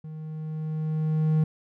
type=tone with level ramp; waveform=triangle; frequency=156.2 Hz; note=D#3; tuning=7 cents sharp; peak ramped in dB=-34 to -16 dBFS; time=0.04-1.44 s; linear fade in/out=5 ms; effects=none